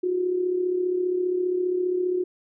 sine tone with amplitude modulation, 362.8 Hz, F#4, 34 cents flat, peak -19 dBFS, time 0.03-2.24 s, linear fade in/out 10 ms, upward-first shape sine, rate 35 Hz, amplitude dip 55%, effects none

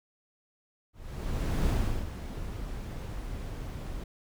brown noise with ADSR envelope, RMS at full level -26 dBFS, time 0.93-4.04 s, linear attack 760 ms, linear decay 370 ms, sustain -11 dB, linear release 6 ms, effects none

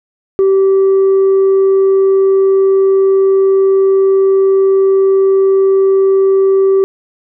sine tone with tanh clipping, 387 Hz, G4, 22 cents flat, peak -7 dBFS, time 0.39-6.84 s, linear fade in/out 0 ms, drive 1 dB, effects none

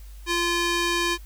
square tone with band-pass filter, 345.3 Hz, F4, 20 cents flat, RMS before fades -24 dBFS, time 0.26-1.18 s, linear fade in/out 50 ms, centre 3400 Hz, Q 0.54, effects added 50 Hz sine -39 dBFS peak until 1.25 s + white hiss -55 dBFS RMS until 1.25 s

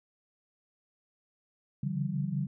sine tone cluster, 138.9 / 144.3 / 166.1 / 192.3 Hz, C#3 / D3 / E3 / G3, +4 / -30 / +13 / -33 cents, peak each -38 / -33 / -36 / -34 dBFS, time 1.83-2.47 s, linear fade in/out 5 ms, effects none

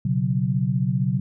sine chord, B suspended second, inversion none, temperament just, 123.47 / 138.9 / 185.21 Hz, B2 / C#3 / F#3, 0 / +4 / +2 cents, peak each -24 / -23 / -24 dBFS, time 0.05-1.2 s, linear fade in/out 5 ms, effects none

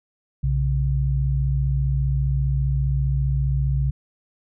sine tone pair together, 61.74 / 136.77 Hz, B1 / C#3, 0 / -23 cents, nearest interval octave + major second, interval 1377 cents, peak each -21 dBFS, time 0.43-3.91 s, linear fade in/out 10 ms, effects none

